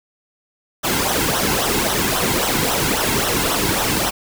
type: noise with flanger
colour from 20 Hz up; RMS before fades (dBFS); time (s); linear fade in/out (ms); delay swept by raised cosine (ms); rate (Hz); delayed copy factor
pink; -19; 0.83-4.11; 20; 0.42 to 1.72; 3.7; -0.7
effects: none